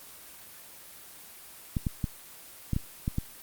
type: clicks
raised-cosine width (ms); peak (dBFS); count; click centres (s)
5; -15; 7; 1.768 / 1.868 / 2.042 / 2.733 / 2.764 / 3.079 / 3.184
effects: white hiss -48 dBFS RMS until 3.42 s + Opus 24 kbps